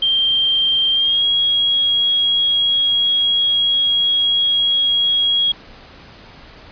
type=tone with pitch glide; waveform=sine; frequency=3165 to 3301 Hz; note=G7 to G#7; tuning=+16 to -11 cents; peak=-13 dBFS; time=0.02-5.52 s; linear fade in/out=5 ms; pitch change=+73 cents; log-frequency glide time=0.92-1.25 s; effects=pink hiss -41 dBFS RMS until 6.71 s + resampled to 11025 Hz